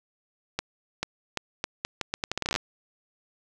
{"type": "accelerating click train", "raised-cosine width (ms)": 0.2, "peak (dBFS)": -10, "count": 18, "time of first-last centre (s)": [0.59, 2.561], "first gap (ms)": 440, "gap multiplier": 0.78, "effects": []}